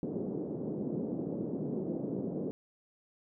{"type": "band-pass noise", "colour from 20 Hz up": "pink", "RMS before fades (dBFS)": -36, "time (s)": [0.03, 2.51], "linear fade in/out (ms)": 0, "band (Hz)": [170, 450], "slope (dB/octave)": 24, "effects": []}